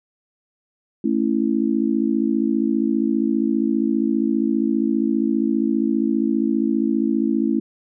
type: chord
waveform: sine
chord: A major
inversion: none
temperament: just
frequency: 220 / 275 / 330 Hz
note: A3 / C#4 / E4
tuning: 0 / -14 / +2 cents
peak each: -21 / -21 / -22 dBFS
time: 1.04-7.6 s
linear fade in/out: 5 ms
effects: none